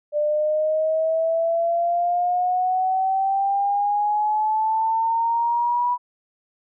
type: exponential sweep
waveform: sine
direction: up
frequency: 592 to 982 Hz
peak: -18 dBFS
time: 0.12-5.98 s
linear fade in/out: 50 ms
effects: none